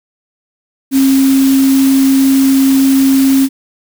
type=tone in noise; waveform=sine; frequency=269 Hz; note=C4; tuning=48 cents sharp; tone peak=-6 dBFS; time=0.91-3.49 s; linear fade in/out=50 ms; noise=white; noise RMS=-22 dBFS; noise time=0.91-3.49 s; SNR=+13 dB; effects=none